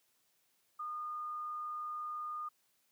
sine tone, 1221 Hz, D#6, 33 cents flat, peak -38 dBFS, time 0.79-2.49 s, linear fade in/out 10 ms, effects white hiss -75 dBFS RMS until 2.91 s + high-pass 100 Hz 12 dB/octave

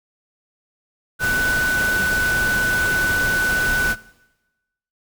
sine tone in noise, 1494 Hz, F#6, 16 cents sharp, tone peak -17 dBFS, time 1.19-3.96 s, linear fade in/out 50 ms, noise pink, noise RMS -26 dBFS, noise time 1.19-3.96 s, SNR +6 dB, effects noise-tail reverb RT60 1.0 s tail -19 dB re dry

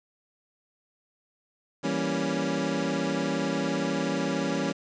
25% pulse chord, E diminished seventh, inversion none, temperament equal, 164.81 / 196 / 233.1 / 277.2 Hz, E3 / G3 / Bb3 / Db4, 0 / 0 / 0 / 0 cents, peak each -29 / -28 / -30 / -26 dBFS, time 1.83-4.73 s, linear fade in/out 20 ms, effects resampled to 16000 Hz + 8-bit

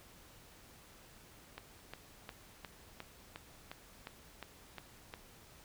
click train, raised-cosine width 0.3 ms, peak -28 dBFS, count 11, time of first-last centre 1.58-5.139 s, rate 2.81 Hz, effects pink hiss -59 dBFS RMS until 5.64 s

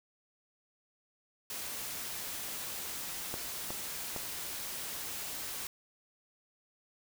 white noise, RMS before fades -40 dBFS, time 1.5-5.67 s, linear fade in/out 2 ms
clicks, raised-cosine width 1 ms, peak -24 dBFS, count 3, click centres 3.341 / 3.705 / 4.163 s
effects none

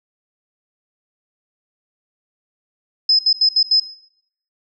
sine tone bursts at uneven times, 5100 Hz, D#8, 42 cents sharp, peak -10 dBFS, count 5, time 3.09-3.19 / 3.26-3.33 / 3.41-3.49 / 3.56-3.63 / 3.71-3.8 s, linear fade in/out 5 ms, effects noise-tail reverb RT60 0.7 s tail -18 dB re dry

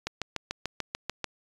click train, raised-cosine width 0.2 ms, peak -13 dBFS, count 9, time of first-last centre 0.07-1.243 s, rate 6.82 Hz, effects resampled to 24000 Hz

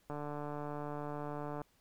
click train, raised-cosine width 1 ms, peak -28 dBFS, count 224, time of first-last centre 0.1-1.617 s, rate 147 Hz, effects pink hiss -71 dBFS RMS until 1.8 s

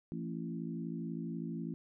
harmonic tone with a mistuned harmonic, 56.1 Hz, A1, 34 cents sharp, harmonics 3 / 4 / 5 / 6, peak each -40 / -42 / -44 / -46 dBFS, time 0.12-1.74 s, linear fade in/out 0 ms, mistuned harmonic 5, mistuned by -24 cents, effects none

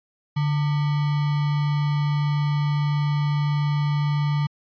sine tone with sample-and-hold, 146.4 Hz, D3, 5 cents flat, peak -19 dBFS, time 0.36-4.47 s, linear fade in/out 10 ms, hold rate 1050 Hz, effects resampled to 11025 Hz

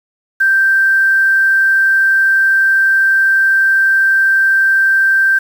sine tone with quantisation, 1568 Hz, G6, in tune, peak -8 dBFS, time 0.4-5.39 s, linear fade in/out 10 ms, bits 6, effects none

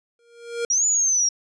square tone with exponential growth, 470 Hz, A#4, 14 cents sharp, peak -22 dBFS, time 0.19-0.65 s, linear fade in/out 2 ms, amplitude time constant 100 ms
sine linear two-way sweep, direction up then down, 5588 to 7000 to 5588 Hz, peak -17 dBFS, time 0.7-1.29 s, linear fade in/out 5 ms, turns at 0.86 s
effects resampled to 22050 Hz

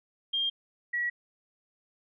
sine tone pair in turn, 3207 / 1925.4 Hz, G7 / B6, +39 / -45 cents, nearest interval major sixth, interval 884 cents, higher first, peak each -26 / -27 dBFS, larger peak first, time 0.33-0.5 / 0.93-1.1 s, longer neither, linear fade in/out 10 ms, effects none

